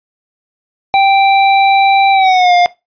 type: tone with pitch glide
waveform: square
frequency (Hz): 784 to 706.6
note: G5 to F5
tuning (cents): 0 to +20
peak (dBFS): -7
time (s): 0.94-2.66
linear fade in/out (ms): 0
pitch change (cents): -180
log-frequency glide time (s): 2.12-2.54
effects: noise-tail reverb RT60 0.2 s tail -18 dB re dry + resampled to 11025 Hz